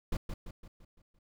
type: noise with echo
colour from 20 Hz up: brown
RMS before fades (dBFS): -31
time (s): 0.12-0.17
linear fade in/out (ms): 5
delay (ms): 170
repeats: 6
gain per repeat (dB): -6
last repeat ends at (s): 1.19
effects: none